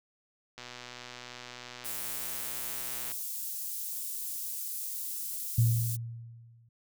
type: click train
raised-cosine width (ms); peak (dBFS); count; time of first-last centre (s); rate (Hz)
0.2; -26; 313; 0.58-3.117; 123
type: high-pass noise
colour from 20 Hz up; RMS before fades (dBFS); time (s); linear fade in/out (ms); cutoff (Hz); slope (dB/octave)
white; -37; 1.84-5.97; 20; 8100; 12
type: tone with exponential decay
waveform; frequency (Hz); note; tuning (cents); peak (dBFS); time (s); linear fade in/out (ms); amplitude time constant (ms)
sine; 116.1; A#2; -7; -19; 5.58-6.69; 5; 240
effects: none